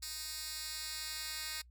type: tone with high-pass filter sweep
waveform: 10% pulse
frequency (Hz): 311.1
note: D#4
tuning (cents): 0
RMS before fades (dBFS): -42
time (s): 0.02-1.62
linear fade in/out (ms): 10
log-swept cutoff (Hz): 4900 to 3100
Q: 1.1
effects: noise-tail reverb RT60 0.1 s tail -25 dB re dry + added 60 Hz sine -57 dBFS peak until 1.7 s

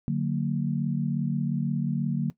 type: chord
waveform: sine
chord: D augmented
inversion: none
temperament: just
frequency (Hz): 146.83 / 183.54 / 229.4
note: D3 / F#3 / A#3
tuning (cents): 0 / -14 / -28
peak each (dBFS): -27 / -29 / -29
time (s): 0.08-2.3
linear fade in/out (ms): 0
effects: noise-tail reverb RT60 0.1 s tail -18 dB re dry

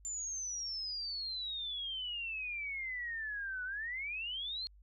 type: exponential two-way sweep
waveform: sine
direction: down then up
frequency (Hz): 7240 to 1469 to 4318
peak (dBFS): -37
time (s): 0.05-4.67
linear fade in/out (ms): 0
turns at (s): 3.64
effects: added 50 Hz sine -57 dBFS peak until 4.82 s

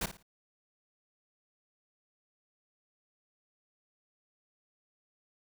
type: noise with echo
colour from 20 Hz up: pink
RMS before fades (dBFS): -33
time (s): 0.01-0.06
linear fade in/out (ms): 5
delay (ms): 56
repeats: 3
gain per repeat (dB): -11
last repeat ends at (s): 0.228
effects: none

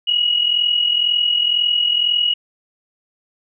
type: tone pair together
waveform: sine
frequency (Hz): 2868 / 2910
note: F7 / F#7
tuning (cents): +45 / -29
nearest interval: unison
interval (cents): 26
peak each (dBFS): -21 / -15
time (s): 0.07-2.34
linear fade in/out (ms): 10
effects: none

